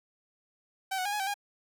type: tone with pitch steps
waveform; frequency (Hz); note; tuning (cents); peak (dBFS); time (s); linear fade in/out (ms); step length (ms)
sawtooth; 768 / 739 / 815 / 837 / 774 / 814; G5 / F#5 / G#5 / G#5 / G5 / G#5; -36 / -2 / -33 / +13 / -22 / -35; -26; 0.91-1.342; 10; 72
effects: none